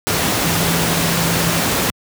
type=tone in noise; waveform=sine; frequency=167.8 Hz; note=E3; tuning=31 cents sharp; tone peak=-20 dBFS; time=0.45-1.6 s; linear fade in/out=0 ms; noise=pink; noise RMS=-17 dBFS; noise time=0.07-1.9 s; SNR=-6 dB; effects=high-pass 100 Hz 12 dB/octave